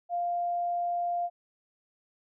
sine tone, 698.5 Hz, F5, in tune, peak -27 dBFS, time 0.09-1.3 s, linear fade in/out 50 ms, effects none

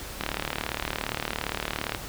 click train, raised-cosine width 0.3 ms, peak -11 dBFS, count 66, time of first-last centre 0.21-1.948 s, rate 37.4 Hz, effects added 50 Hz sine -45 dBFS peak until 2.08 s + pink hiss -39 dBFS RMS until 2.08 s

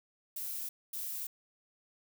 violet noise bursts at uneven times, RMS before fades -39 dBFS, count 2, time 0.36-0.69 / 0.93-1.27 s, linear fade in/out 5 ms, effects none

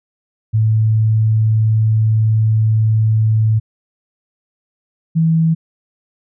sine tone pair in turn, 109.8 / 162.57 Hz, A2 / E3, -3 / -24 cents, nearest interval perfect fifth, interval 679 cents, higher second, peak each -10 dBFS, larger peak neither, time 0.53-3.6 / 5.15-5.55 s, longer first, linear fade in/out 20 ms, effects none

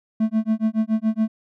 triangle tone with tremolo, 220 Hz, A3, in tune, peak -13 dBFS, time 0.2-1.28 s, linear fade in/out 5 ms, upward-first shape sine, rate 7.1 Hz, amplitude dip 100%, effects none

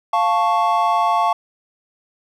triangle chord, F augmented, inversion none, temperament equal, 698.5 / 880 / 1108.7 Hz, F5 / A5 / C#6, 0 / 0 / 0 cents, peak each -17 dBFS, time 0.13-1.33 s, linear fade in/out 5 ms, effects none

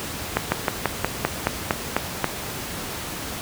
slowing click train, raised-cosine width 0.5 ms, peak -3 dBFS, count 10, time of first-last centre 0.37-2.243 s, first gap 150 ms, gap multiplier 1.08, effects pink hiss -31 dBFS RMS until 3.41 s + high-pass 60 Hz 12 dB/octave

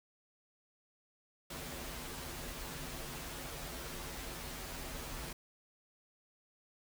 pink noise with comb filter, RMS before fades -44 dBFS, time 1.5-5.33 s, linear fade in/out 5 ms, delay 9.9 ms, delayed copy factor -0.8, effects none

